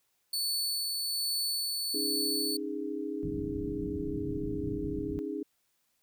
sawtooth tone with tremolo, 4461 Hz, C#8, 10 cents sharp, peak -26 dBFS, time 0.33-2.57 s, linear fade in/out 5 ms, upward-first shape sine, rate 1.2 Hz, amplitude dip 25%
sine chord, C# suspended second, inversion none, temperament equal with one note detuned, 277.2 / 311.1 / 411.7 Hz, C#4 / D#4 / G#4, 0 / 0 / -15 cents, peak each -38 / -36 / -37 dBFS, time 1.94-5.43 s, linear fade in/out 5 ms
white low-pass noise, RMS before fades -39 dBFS, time 3.23-5.19 s, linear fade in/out 0 ms, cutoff 190 Hz, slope 24 dB/octave
effects white hiss -75 dBFS RMS until 6.02 s

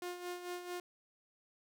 sawtooth tone with tremolo, 355.6 Hz, F4, 31 cents sharp, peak -35 dBFS, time 0.02-0.8 s, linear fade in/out 2 ms, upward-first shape sine, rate 4.5 Hz, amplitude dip 60%, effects none

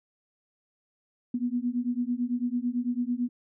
sine beating tone pair, 239.5 / 248.5 Hz, A#3 / B3, +47 / +11 cents, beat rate 9 Hz, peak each -29 dBFS, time 1.34-3.29 s, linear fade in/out 5 ms, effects none

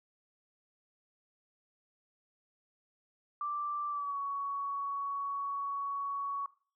sine tone with pitch glide, 1174.7 to 1119.7 Hz, D6 to C#6, 0 to +17 cents, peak -33 dBFS, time 3.41-6.46 s, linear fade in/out 2 ms, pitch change -83 cents, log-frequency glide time 3.89-4.17 s, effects noise-tail reverb RT60 0.4 s tail -18 dB re dry

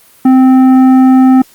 triangle tone with tanh clipping, 260 Hz, C4, 11 cents flat, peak -4 dBFS, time 0.25-1.42 s, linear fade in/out 5 ms, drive 14 dB, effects white hiss -43 dBFS RMS until 1.54 s + Opus 32 kbps

